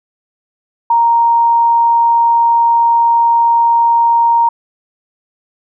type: tone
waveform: sine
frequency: 932.3 Hz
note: A#5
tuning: in tune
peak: -7 dBFS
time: 0.9-4.49 s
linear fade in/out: 5 ms
effects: none